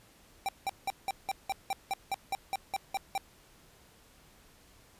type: tone bursts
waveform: square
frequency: 783 Hz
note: G5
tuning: 2 cents flat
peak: -30 dBFS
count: 14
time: 0.46-3.178 s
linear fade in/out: 0 ms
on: 27 ms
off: 180 ms
effects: pink hiss -60 dBFS RMS until 4.99 s + resampled to 32000 Hz